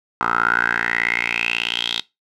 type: tone with band-pass filter sweep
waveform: 10% pulse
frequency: 58.27 Hz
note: A#1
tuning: in tune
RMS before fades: -21 dBFS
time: 0.21-2 s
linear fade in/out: 0 ms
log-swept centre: 1200 to 3600 Hz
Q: 8.1
effects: noise-tail reverb RT60 0.2 s tail -20 dB re dry